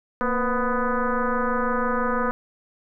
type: tone with frequency modulation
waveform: sine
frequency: 505 Hz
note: B4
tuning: 39 cents sharp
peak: -20 dBFS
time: 0.21-2.31 s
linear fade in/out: 0 ms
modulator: 246 Hz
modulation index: 4
effects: none